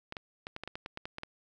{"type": "clicks", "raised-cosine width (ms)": 0.3, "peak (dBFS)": -23, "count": 12, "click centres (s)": [0.124, 0.168, 0.469, 0.564, 0.636, 0.676, 0.755, 0.861, 0.974, 1.055, 1.184, 1.234], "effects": []}